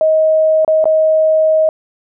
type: tone with dropouts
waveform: sine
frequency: 630 Hz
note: D#5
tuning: 21 cents sharp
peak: -8 dBFS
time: 0.01-1.69 s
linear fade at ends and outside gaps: 1 ms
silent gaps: 0.648-0.678 / 0.842-0.855 s
effects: none